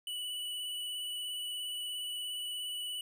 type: tone with vibrato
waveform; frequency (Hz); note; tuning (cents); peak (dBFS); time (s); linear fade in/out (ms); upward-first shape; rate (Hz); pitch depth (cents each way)
square; 2960; F#7; 0; -37; 0.07-3.01; 2; square; 17; 14
effects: none